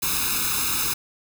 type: noise with comb filter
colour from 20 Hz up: white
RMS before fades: -24 dBFS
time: 0.02-0.94 s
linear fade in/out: 10 ms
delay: 0.78 ms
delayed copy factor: +1
effects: none